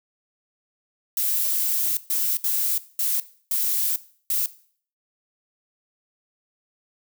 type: noise bursts at uneven times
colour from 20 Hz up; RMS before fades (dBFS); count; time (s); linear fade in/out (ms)
violet; -23; 6; 1.17-1.97 / 2.1-2.37 / 2.44-2.78 / 2.99-3.2 / 3.51-3.96 / 4.3-4.46; 2
effects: noise-tail reverb RT60 0.5 s tail -17 dB re dry